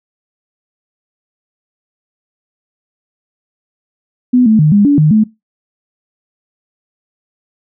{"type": "tone with pitch steps", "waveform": "sine", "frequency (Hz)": [249.3, 218.4, 152.3, 204, 286.7, 152.9, 215.9], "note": ["B3", "A3", "D#3", "G#3", "D4", "D#3", "A3"], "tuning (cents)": [16, -13, -37, -31, -42, -30, -33], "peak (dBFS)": -5, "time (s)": [4.33, 5.24], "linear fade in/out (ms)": 10, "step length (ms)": 130, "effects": ["noise-tail reverb RT60 0.2 s tail -21 dB re dry"]}